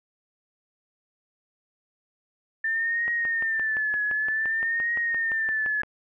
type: tone with vibrato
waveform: sine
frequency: 1784 Hz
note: A6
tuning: 23 cents sharp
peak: -23 dBFS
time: 2.64-5.82 s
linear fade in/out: 5 ms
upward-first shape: triangle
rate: 0.54 Hz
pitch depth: 98 cents each way
type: click train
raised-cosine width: 0.5 ms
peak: -22 dBFS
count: 17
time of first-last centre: 3.08-5.834 s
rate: 5.81 Hz
effects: none

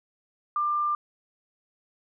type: tone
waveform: sine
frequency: 1192 Hz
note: D6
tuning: 25 cents sharp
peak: -23 dBFS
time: 0.56-0.95 s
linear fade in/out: 2 ms
effects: none

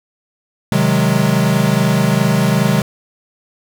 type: chord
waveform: square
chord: Ab dominant seventh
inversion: first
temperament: equal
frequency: 130.81 / 155.56 / 185 / 207.7 Hz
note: C3 / Eb3 / Gb3 / Ab3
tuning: 0 / 0 / 0 / 0 cents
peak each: -18 dBFS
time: 0.72-2.82 s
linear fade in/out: 2 ms
effects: none

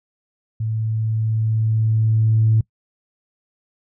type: tone with level ramp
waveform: sine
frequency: 110.5 Hz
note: A2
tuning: 8 cents sharp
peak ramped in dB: -20 to -11 dBFS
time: 0.6-2.61 s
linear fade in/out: 5 ms
effects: noise-tail reverb RT60 0.1 s tail -23 dB re dry + tanh soft clip ceiling -7 dBFS

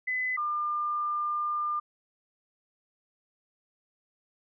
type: tone pair in turn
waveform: sine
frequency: 2014 / 1200.3 Hz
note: B6 / D6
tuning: +33 / +37 cents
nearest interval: major sixth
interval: 896 cents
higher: first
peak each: -27 dBFS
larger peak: neither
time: 0.07-0.37 / 0.37-1.8 s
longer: second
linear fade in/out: 10 ms
effects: none

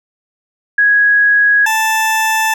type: tone pair in turn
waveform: sine / 20% pulse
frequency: 1661.2 / 880 Hz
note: G#6 / A5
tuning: 0 / 0 cents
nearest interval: major seventh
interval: 1100 cents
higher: first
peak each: -7 dBFS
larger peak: neither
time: 0.78-1.66 / 1.66-2.54 s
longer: neither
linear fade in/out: 5 ms
effects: none

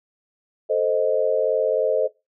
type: chord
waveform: sine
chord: A diminished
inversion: none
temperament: equal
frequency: 440 / 523.3 / 622.3 Hz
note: A4 / C5 / Eb5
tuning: 0 / 0 / 0 cents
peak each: -22 dBFS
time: 0.69-2.08 s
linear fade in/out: 20 ms
effects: noise-tail reverb RT60 0.2 s tail -17 dB re dry

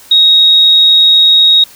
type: tone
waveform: sine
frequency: 3768 Hz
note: A#7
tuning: 18 cents sharp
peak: -3 dBFS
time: 0.11-1.64 s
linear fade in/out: 5 ms
effects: white hiss -38 dBFS RMS until 1.75 s

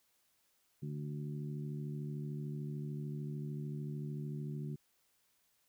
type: harmonic tone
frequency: 73.42 Hz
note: D2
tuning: in tune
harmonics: 2 / 3 / 4 / 5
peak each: -39 / -46 / -53 / -51 dBFS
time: 0.82-4.76 s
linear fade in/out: 10 ms
effects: white hiss -75 dBFS RMS until 5.68 s

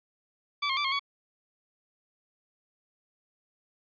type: tone with pitch steps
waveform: 15% pulse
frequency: 1156 / 1071 / 1167 / 1076 / 1124 Hz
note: D6 / C6 / D6 / C6 / C#6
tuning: -28 / +40 / -11 / +48 / +24 cents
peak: -20 dBFS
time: 0.62-0.995 s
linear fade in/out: 10 ms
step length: 75 ms
effects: resampled to 11025 Hz

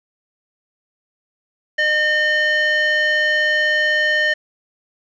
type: tone with band-pass filter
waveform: square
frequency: 608 Hz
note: D#5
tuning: 40 cents flat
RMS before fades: -17 dBFS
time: 1.78-4.34 s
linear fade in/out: 10 ms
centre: 2100 Hz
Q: 3.2
effects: resampled to 16000 Hz + 8-bit

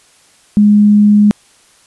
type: tone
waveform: sine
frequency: 207.7 Hz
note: G#3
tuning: in tune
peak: -4 dBFS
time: 0.57-1.31 s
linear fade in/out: 0 ms
effects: white hiss -48 dBFS RMS until 1.86 s + resampled to 24000 Hz

